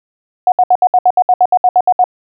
sine tone bursts, 730 Hz, F#5, 24 cents flat, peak -5 dBFS, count 14, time 0.47-2.041 s, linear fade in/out 2 ms, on 50 ms, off 67 ms, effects none

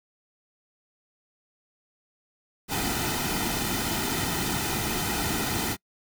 pink noise with comb filter, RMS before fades -28 dBFS, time 2.68-5.77 s, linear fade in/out 50 ms, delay 1.8 ms, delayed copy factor -0.65, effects noise-tail reverb RT60 0.1 s tail -26 dB re dry

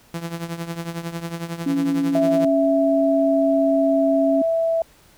sawtooth tone with tremolo, 168.1 Hz, E3, 34 cents sharp, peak -20 dBFS, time 0.14-2.45 s, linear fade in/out 2 ms, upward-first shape triangle, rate 11 Hz, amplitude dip 80%
sine tone with pitch glide, 277.9 to 275.5 Hz, C#4 to C#4, +4 to -11 cents, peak -18 dBFS, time 1.66-4.42 s, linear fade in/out 5 ms, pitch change -15 cents, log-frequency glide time 2.44-4.12 s
sine tone, 659.3 Hz, E5, in tune, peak -17 dBFS, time 2.15-4.82 s, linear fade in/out 2 ms
effects pink hiss -53 dBFS RMS until 5.17 s

